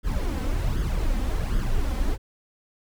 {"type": "noise with flanger", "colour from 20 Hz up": "brown", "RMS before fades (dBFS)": -24, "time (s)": [0.03, 2.18], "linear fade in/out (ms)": 50, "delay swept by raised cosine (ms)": [0.6, 3.9], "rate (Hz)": 1.3, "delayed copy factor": 0.65, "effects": []}